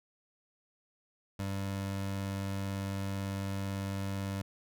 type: tone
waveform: 25% pulse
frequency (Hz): 98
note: G2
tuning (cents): 0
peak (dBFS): -30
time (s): 1.39-4.42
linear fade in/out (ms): 5
effects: none